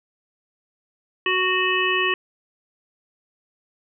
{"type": "harmonic tone", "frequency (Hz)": 370, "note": "F#4", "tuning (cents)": 0, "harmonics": [1, 3, 5, 7, 8], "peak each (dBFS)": [-25, -25, -24, -24, -26], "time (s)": [1.26, 2.14], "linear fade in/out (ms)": 2, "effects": []}